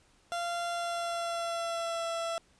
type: tone with pitch glide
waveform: 30% pulse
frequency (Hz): 690 to 668.4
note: F5 to E5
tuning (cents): -21 to +24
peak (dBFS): -29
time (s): 0.32-2.38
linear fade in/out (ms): 0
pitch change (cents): -55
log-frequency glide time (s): 0.72-2.06
effects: pink hiss -65 dBFS RMS until 2.59 s + resampled to 22050 Hz